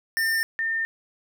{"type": "tone pair in turn", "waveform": ["square", "sine"], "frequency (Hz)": [1804, 1810.4], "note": ["A6", "A6"], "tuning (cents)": [43, 49], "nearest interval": "unison", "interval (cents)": 6, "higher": "second", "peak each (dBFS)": [-22, -23], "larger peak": "first", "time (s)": [[0.17, 0.43], [0.59, 0.85]], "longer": "neither", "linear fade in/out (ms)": 0, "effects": []}